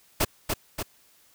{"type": "noise with echo", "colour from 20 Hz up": "pink", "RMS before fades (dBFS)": -22, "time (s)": [0.2, 0.25], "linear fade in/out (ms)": 10, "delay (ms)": 290, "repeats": 2, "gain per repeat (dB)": -4, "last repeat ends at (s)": 0.83, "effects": ["white hiss -60 dBFS RMS until 1.34 s"]}